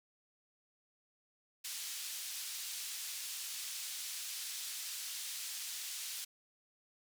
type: band-pass noise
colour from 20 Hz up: pink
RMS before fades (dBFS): -43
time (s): 1.64-6.25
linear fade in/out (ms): 10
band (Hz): 3700 to 14000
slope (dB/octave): 12
effects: none